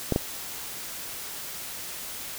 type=clicks; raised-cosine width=2 ms; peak=-9 dBFS; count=2; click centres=0.123 / 0.161 s; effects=white hiss -37 dBFS RMS until 2.38 s